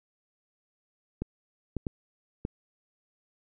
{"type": "clicks", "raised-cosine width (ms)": 3, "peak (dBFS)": -18, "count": 4, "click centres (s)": [1.22, 1.767, 1.868, 2.451], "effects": []}